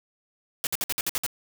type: noise bursts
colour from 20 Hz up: white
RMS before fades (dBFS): -27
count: 8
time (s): 0.64-1.264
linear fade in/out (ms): 0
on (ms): 29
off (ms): 56
effects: none